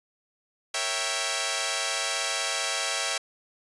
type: chord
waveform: 5% pulse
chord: A# diminished seventh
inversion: none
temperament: equal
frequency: 466.2 / 554.4 / 659.3 / 784 Hz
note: A#4 / C#5 / E5 / G5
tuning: 0 / 0 / 0 / 0 cents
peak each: -25 / -21 / -19 / -20 dBFS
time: 0.74-3.18 s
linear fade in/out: 5 ms
effects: resampled to 24000 Hz